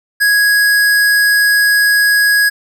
square tone, 1661.2 Hz, G#6, in tune, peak -9 dBFS, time 0.2-2.5 s, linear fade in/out 20 ms, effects none

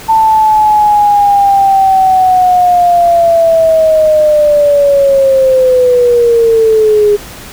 sine linear sweep, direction down, 892 to 410 Hz, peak -4 dBFS, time 0.08-7.17 s, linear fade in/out 20 ms, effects pink hiss -29 dBFS RMS until 7.52 s

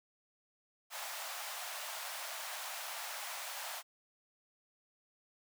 pink high-pass noise, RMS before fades -43 dBFS, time 0.9-3.83 s, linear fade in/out 50 ms, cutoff 620 Hz, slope 48 dB/octave, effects none

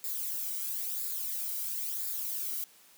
violet noise with flanger, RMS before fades -35 dBFS, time 0.04-2.64 s, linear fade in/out 0 ms, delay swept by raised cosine 0.33 to 1.15 ms, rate 0.99 Hz, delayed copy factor -0.6, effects white hiss -59 dBFS RMS until 2.97 s + high-pass 150 Hz 12 dB/octave

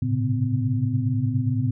sine tone cluster, 102.8 / 112.4 / 129.6 / 137 / 254.7 Hz, G#2 / A2 / C3 / C#3 / C4, -17 / +37 / -16 / -20 / -46 cents, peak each -31 / -23 / -29 / -28 / -27 dBFS, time 0.02-1.71 s, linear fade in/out 5 ms, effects none

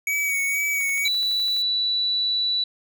square tone with vibrato, 2254 Hz, C#7, 28 cents sharp, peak -22 dBFS, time 0.07-1.08 s, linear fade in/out 2 ms, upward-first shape sine, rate 2.1 Hz, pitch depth 28 cents each way
violet noise, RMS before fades -39 dBFS, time 0.12-1.62 s, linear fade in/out 0 ms
click train, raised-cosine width 0.2 ms, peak -25 dBFS, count 10, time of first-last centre 0.81-1.566 s, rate 11.9 Hz
sine tone, 3951 Hz, B7, in tune, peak -20 dBFS, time 1.05-2.64 s, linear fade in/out 5 ms
effects none

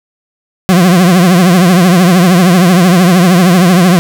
40% pulse tone with vibrato, 179.5 Hz, F3, 48 cents sharp, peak -3 dBFS, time 0.69-3.99 s, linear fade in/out 0 ms, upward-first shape triangle, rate 13 Hz, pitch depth 140 cents each way, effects none

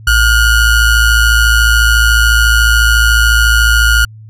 square ring-modulated tone, 740 Hz, F#5, in tune, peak -4 dBFS, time 0.07-4.05 s, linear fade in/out 5 ms, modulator 683 Hz, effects added 109 Hz sine -31 dBFS peak until 4.29 s + resampled to 32000 Hz

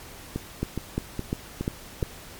two click trains, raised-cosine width 3 ms, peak -15 / -12 dBFS, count 5 / 5, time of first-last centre 0.36-2.027 / 0.63-2.029 s, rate 2.4 / 2.86 Hz, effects pink hiss -44 dBFS RMS until 2.39 s + MP3 96 kbps

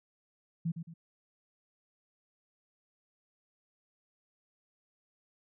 sine tone with echo, 165.8 Hz, E3, 10 cents sharp, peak -29 dBFS, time 0.65-0.72 s, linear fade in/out 10 ms, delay 110 ms, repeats 2, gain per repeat -8 dB, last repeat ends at 0.94 s, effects none

